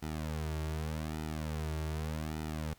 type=tone with flanger; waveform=sawtooth; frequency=77.78 Hz; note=D#2; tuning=in tune; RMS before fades=-37 dBFS; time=0.02-2.74 s; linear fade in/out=10 ms; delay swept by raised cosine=1.8 to 4 ms; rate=0.84 Hz; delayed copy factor=-0.95; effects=pink hiss -64 dBFS RMS until 2.78 s